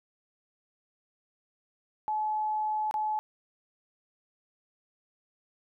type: tone with dropouts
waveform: sine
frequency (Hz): 857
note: A5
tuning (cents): -46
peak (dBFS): -27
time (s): 2.08-3.19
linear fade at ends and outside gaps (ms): 0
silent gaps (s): 2.911-2.941
effects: none